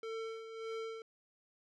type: tone with tremolo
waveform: square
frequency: 448.6 Hz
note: A4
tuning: 34 cents sharp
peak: -39 dBFS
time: 0.03-1.02 s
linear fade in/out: 2 ms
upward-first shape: sine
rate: 1.7 Hz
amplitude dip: 60%
effects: low-pass 4000 Hz 12 dB/octave